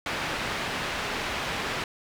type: low-pass noise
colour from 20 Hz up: white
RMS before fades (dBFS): -31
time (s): 0.06-1.84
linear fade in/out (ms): 2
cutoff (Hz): 2500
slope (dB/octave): 12
effects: none